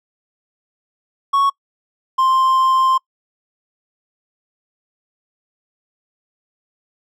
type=tone pair in turn; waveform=triangle; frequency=1108.7 / 1048.9 Hz; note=C#6 / C6; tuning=0 / +4 cents; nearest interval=minor second; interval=96 cents; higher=first; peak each=-10 dBFS; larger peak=neither; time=1.33-1.5 / 2.18-2.98 s; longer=second; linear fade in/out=10 ms; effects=noise-tail reverb RT60 0.1 s tail -26 dB re dry